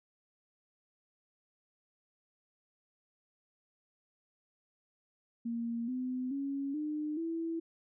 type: tone with pitch steps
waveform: sine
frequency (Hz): 233.1 / 254.2 / 277.2 / 302.3 / 329.7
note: A#3 / C4 / C#4 / D#4 / E4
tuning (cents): 0 / -50 / 0 / -50 / 0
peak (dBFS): -33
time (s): 5.45-7.6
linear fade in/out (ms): 10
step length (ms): 430
effects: none